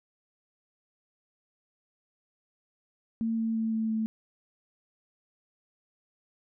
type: tone with pitch steps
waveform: sine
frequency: 226.2 / 224.8 / 223.3 / 221.9 / 220.5 Hz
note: A3 / A3 / A3 / A3 / A3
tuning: +48 / +37 / +26 / +15 / +4 cents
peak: -26 dBFS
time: 3.21-4.06 s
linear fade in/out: 0 ms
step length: 170 ms
effects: none